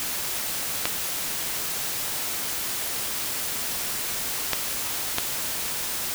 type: clicks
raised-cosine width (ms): 0.2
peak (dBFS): -4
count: 3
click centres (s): 0.855 / 4.533 / 5.184
effects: white hiss -29 dBFS RMS until 6.14 s